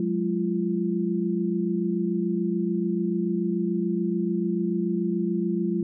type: tone cluster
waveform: sine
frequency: 181.7 / 208.6 / 343 Hz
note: F#3 / G#3 / F4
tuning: -31 / +8 / -31 cents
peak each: -27 dBFS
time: 0-5.83 s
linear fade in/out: 2 ms
effects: none